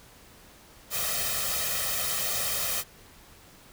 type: noise with comb filter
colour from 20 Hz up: white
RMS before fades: -29 dBFS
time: 0.9-2.84 s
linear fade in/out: 50 ms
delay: 1.6 ms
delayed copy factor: +0.8
effects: pink hiss -53 dBFS RMS until 3.72 s